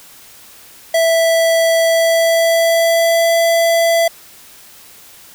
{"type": "tone with pitch glide", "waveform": "square", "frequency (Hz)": [659.3, 668.9], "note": ["E5", "E5"], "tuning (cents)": [0, 25], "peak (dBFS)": -11, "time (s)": [0.94, 4.08], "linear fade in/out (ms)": 5, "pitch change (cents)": 25, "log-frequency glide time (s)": [1.82, 3.37], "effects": ["white hiss -41 dBFS RMS until 5.34 s"]}